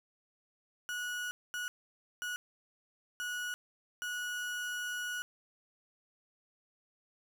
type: tone bursts at uneven times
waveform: 35% pulse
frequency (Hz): 1462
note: F#6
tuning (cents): -21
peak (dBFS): -34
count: 5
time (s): 0.89-1.31 / 1.54-1.68 / 2.22-2.36 / 3.2-3.54 / 4.02-5.22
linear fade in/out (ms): 0
effects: none